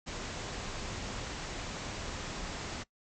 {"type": "low-pass noise", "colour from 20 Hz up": "pink", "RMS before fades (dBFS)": -40, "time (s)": [0.06, 2.84], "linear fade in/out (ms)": 20, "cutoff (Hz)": 7700, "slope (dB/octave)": 96, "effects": ["noise-tail reverb RT60 0.1 s tail -20 dB re dry"]}